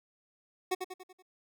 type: tone with echo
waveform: 25% pulse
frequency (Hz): 370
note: F#4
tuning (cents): 0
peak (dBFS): -24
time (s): 0.71-0.75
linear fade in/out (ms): 10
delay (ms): 95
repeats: 5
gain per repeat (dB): -6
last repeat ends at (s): 1.225
effects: none